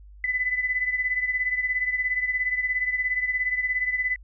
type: beating tone pair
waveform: sine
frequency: 2000 / 2017 Hz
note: B6 / B6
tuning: +21 / +36 cents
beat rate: 17 Hz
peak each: -24 / -29 dBFS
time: 0.24-4.16 s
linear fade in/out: 2 ms
effects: added 50 Hz sine -44 dBFS peak until 4.23 s